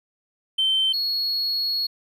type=tone pair in turn; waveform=triangle; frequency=3100 / 4335 Hz; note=G7 / C#8; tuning=-20 / -39 cents; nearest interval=tritone; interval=581 cents; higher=second; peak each=-15 / -20 dBFS; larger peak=first; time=0.58-0.93 / 0.93-1.87 s; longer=second; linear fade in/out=10 ms; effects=tanh soft clip ceiling -15 dBFS